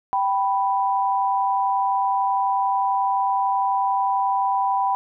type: tone pair together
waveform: sine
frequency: 780.8 / 988 Hz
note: G5 / B5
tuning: -7 / 0 cents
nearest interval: major third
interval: 407 cents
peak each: -21 dBFS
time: 0.13-4.95 s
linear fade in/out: 0 ms
effects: none